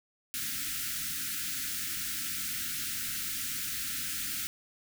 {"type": "band-stop noise", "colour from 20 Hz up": "white", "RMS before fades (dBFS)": -35, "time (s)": [0.34, 4.47], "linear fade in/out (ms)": 0, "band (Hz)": [320, 1300], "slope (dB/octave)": 96, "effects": []}